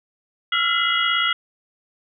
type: tone cluster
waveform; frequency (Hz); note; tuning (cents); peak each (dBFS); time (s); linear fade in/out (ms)
sine; 1346 / 1403 / 2029 / 2882 / 3317; E6 / F6 / B6 / F#7 / G#7; +36 / +8 / +46 / -46 / -3; -24; 0.52-1.33; 5
effects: none